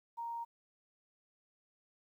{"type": "tone", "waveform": "sine", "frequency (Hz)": 932.3, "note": "A#5", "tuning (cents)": 0, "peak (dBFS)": -38, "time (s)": [0.17, 0.45], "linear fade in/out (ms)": 20, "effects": ["12-bit"]}